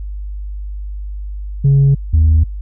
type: tone pair in turn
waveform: sine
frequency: 138.59 / 78.89 Hz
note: C#3 / D#2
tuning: 0 / +24 cents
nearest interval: minor seventh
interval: 976 cents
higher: first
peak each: -5 dBFS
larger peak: neither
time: 1.64-1.95 / 2.13-2.44 s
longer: neither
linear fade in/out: 10 ms
effects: tanh soft clip ceiling -5 dBFS + added 50 Hz sine -22 dBFS peak until 2.61 s